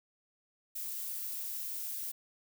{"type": "noise", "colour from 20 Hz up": "violet", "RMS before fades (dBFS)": -39, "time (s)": [0.75, 2.12], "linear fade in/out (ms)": 10, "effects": []}